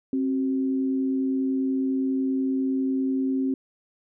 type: tone pair together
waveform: sine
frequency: 265.7 / 375.8 Hz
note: C4 / F#4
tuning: +27 / +27 cents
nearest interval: tritone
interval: 600 cents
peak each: -22 / -33 dBFS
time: 0.13-3.54 s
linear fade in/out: 2 ms
effects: none